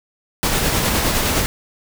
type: noise with tremolo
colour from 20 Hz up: pink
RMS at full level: -17 dBFS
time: 0.43-1.46 s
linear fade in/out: 0 ms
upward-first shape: sine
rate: 9.7 Hz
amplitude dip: 30%
effects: none